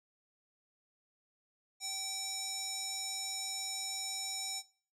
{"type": "tone with band-pass filter", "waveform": "square", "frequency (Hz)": 771, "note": "G5", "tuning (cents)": -29, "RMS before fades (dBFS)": -39, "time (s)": [1.8, 4.63], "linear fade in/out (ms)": 50, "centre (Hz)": 6500, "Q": 3.3, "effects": ["noise-tail reverb RT60 0.4 s tail -17 dB re dry"]}